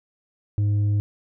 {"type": "tone with tanh clipping", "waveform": "sine", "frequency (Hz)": 103.1, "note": "G#2", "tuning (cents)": -12, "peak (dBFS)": -19, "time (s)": [0.58, 1], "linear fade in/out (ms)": 0, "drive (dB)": 4, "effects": []}